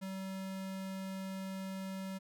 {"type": "tone", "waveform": "square", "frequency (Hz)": 191.2, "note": "G3", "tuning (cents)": -43, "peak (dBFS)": -40, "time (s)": [0.01, 2.19], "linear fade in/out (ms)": 20, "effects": []}